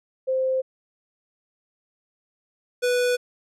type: tone pair in turn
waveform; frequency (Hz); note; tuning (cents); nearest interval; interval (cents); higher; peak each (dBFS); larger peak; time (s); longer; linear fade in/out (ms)
sine / square; 522 / 492.7; C5 / B4; -4 / -4; minor second; 100; first; -20; neither; 0.27-0.62 / 2.82-3.17; neither; 20
effects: low-pass 11000 Hz 12 dB/octave